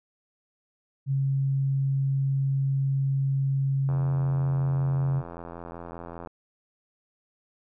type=tone; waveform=sine; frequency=136.4 Hz; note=C#3; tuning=28 cents flat; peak=-22 dBFS; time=1.06-5.23 s; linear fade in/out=50 ms
type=click train; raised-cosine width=1 ms; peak=-25 dBFS; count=204; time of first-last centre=3.89-6.273 s; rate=85.2 Hz
effects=none